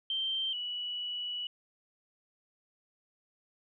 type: tone pair in turn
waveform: sine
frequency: 3136 / 2944 Hz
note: G7 / F#7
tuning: 0 / -9 cents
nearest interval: minor second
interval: 109 cents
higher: first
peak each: -30 / -34 dBFS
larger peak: first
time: 0.1-0.53 / 0.53-1.47 s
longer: second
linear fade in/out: 2 ms
effects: none